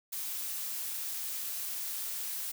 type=noise; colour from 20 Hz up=blue; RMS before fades=-37 dBFS; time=0.12-2.52 s; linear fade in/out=10 ms; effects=none